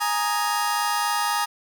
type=chord; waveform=sawtooth; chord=Ab suspended second; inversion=none; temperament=just; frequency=830.6 / 934.4 / 1245.9 Hz; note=Ab5 / Bb5 / Eb6; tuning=0 / +4 / +2 cents; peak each=-22 dBFS; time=0-1.46 s; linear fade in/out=20 ms; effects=none